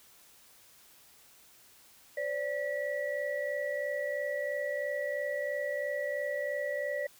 sine tone cluster, 517 / 580 / 1941 Hz, C5 / D5 / B6, -21 / -22 / -31 cents, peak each -38 / -33 / -37 dBFS, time 2.17-7.07 s, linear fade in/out 5 ms, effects white hiss -59 dBFS RMS until 7.19 s

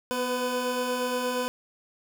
25% pulse tone pair together, 246.9 / 502.3 Hz, B3 / B4, 0 / +29 cents, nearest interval octave, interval 1229 cents, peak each -28 / -24 dBFS, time 0.11-1.48 s, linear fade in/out 0 ms, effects none

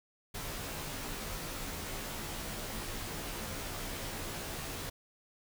pink noise with comb filter, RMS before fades -40 dBFS, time 0.34-4.9 s, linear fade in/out 10 ms, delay 16 ms, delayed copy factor -1, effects none

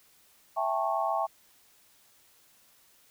sine chord, A dominant seventh, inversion second, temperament just, 660 / 792 / 880 / 1100 Hz, E5 / G5 / A5 / C#6, +2 / +18 / 0 / -14 cents, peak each -31 / -31 / -33 / -32 dBFS, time 0.56-1.27 s, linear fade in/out 20 ms, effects white hiss -62 dBFS RMS until 3.1 s

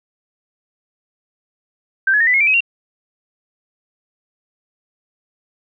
sine tone with pitch steps, 1564 / 1695.7 / 1838.6 / 1993.4 / 2161 / 2343 / 2541 / 2755 Hz, G6 / G#6 / A#6 / B6 / C#7 / D7 / D#7 / F7, -4 / +36 / -24 / +16 / -45 / -5 / +36 / -24 cents, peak -11 dBFS, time 2.07-2.606 s, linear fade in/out 5 ms, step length 67 ms, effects none

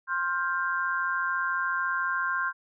sine tone cluster, 1058 / 1402 / 1576 Hz, C6 / F6 / G6, +19 / +6 / +9 cents, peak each -30 / -31 / -29 dBFS, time 0.07-2.53 s, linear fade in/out 50 ms, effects none

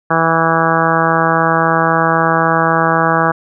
harmonic tone, 163.8 Hz, E3, 11 cents flat, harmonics 1 / 2 / 3 / 4 / 5 / 6 / 7 / 8 / 9 / 10, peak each -19 / -21 / -20 / -19 / -18 / -21 / -17 / -20 / -20 / -21 dBFS, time 0.1-3.32 s, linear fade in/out 10 ms, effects none

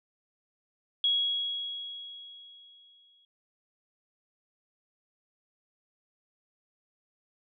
sine tone with exponential decay, 3322 Hz, G#7, in tune, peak -22 dBFS, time 1.04-3.25 s, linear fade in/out 2 ms, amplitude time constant 480 ms, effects none

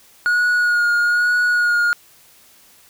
triangle tone with vibrato, 1443 Hz, F#6, 44 cents flat, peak -12 dBFS, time 0.26-1.93 s, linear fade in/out 0 ms, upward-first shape sine, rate 1.1 Hz, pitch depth 22 cents each way, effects white hiss -50 dBFS RMS until 2.89 s

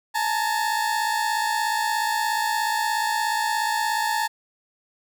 30% pulse tone pair together, 854 / 910.9 Hz, G#5 / A#5, +48 / -40 cents, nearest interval minor second, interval 112 cents, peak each -22 dBFS, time 0.14-4.28 s, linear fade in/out 20 ms, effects none

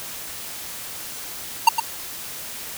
square tone with echo, 920 Hz, A#5, 23 cents flat, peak -8 dBFS, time 1.67-1.69 s, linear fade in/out 5 ms, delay 110 ms, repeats 1, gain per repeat -9 dB, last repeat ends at 1.8 s, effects white hiss -34 dBFS RMS until 2.77 s

